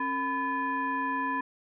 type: tone with frequency modulation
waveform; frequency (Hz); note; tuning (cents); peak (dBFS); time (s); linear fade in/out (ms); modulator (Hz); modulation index
sine; 1000; B5; +21; -27; 0-1.41; 5; 728; 0.98
effects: none